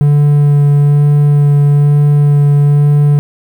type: tone with vibrato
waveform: triangle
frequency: 145.1 Hz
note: D3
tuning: 21 cents flat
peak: -3 dBFS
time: 0.01-3.19 s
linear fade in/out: 0 ms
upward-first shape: sine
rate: 1.1 Hz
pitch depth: 11 cents each way
effects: 7-bit